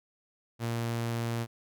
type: tone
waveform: sawtooth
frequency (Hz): 116.6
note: A#2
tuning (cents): +1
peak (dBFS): -26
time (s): 0.59-1.47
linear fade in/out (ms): 50
effects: none